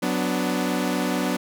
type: chord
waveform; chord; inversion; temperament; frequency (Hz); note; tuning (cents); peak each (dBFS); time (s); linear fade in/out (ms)
sawtooth; B minor; second; equal with one note detuned; 185 / 249.2 / 293.7; F#3 / B3 / D4; 0 / +16 / 0; -23 / -22 / -23; 0.02-1.37; 10
effects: none